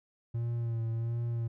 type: tone with vibrato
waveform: triangle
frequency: 115.9 Hz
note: A#2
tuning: 10 cents flat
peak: -28 dBFS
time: 0.34-1.48 s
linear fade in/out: 10 ms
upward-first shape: sine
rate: 1.4 Hz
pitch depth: 34 cents each way
effects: none